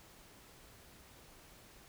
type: silence
effects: pink hiss -59 dBFS RMS until 1.88 s